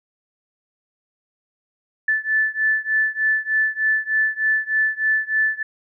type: beating tone pair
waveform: sine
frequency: 1748 / 1751.3 Hz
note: A6 / A6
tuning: -12 / -9 cents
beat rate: 3.3 Hz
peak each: -20 / -21 dBFS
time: 2.08-5.63 s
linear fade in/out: 5 ms
effects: none